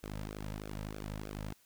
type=tone with flanger; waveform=sawtooth; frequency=51.91 Hz; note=G#1; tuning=in tune; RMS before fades=-42 dBFS; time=0.03-1.53 s; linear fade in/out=0 ms; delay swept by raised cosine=0.99 to 2.79 ms; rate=3.2 Hz; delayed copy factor=-0.8; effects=white hiss -67 dBFS RMS until 1.65 s